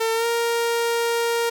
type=tone with pitch glide; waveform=sawtooth; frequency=450.9 to 466.8 Hz; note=A4 to A#4; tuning=+42 to +2 cents; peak=-16 dBFS; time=0-1.5 s; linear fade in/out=10 ms; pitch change=+60 cents; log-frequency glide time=0.14-0.26 s; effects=none